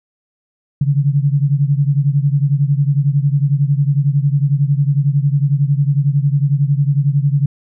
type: beating tone pair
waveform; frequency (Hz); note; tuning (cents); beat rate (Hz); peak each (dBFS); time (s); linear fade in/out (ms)
sine; 138.59 / 149.59; C#3 / D3; 0 / +32; 11; -13 / -16; 0.81-7.46; 5
effects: none